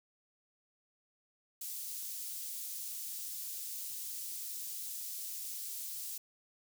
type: high-pass noise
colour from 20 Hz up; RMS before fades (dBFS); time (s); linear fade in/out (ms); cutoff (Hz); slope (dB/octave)
white; -42; 1.61-6.18; 5; 5600; 12
effects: none